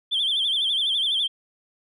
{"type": "tone with vibrato", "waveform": "sine", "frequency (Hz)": 3322, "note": "G#7", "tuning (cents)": 0, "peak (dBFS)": -19, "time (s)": [0.11, 1.28], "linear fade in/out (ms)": 20, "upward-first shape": "sine", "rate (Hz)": 12, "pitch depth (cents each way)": 120, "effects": ["tanh soft clip ceiling -17 dBFS"]}